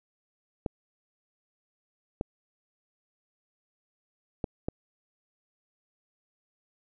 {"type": "clicks", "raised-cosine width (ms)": 2, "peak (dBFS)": -16, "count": 4, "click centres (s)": [0.662, 2.211, 4.442, 4.685], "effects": []}